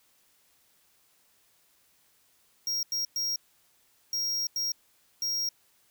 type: tone bursts at uneven times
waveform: square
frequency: 5600 Hz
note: F8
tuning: 4 cents sharp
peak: -28 dBFS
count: 6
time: 2.67-2.83 / 2.92-3.05 / 3.16-3.36 / 4.13-4.47 / 4.56-4.72 / 5.22-5.49 s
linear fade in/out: 2 ms
effects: white hiss -66 dBFS RMS until 5.9 s